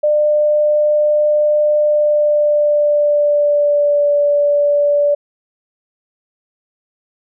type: tone with pitch glide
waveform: sine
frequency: 599 to 580.3 Hz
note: D5 to D5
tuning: +34 to -21 cents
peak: -10 dBFS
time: 0.03-5.15 s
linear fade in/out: 10 ms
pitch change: -55 cents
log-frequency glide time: 1.77-4.11 s
effects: none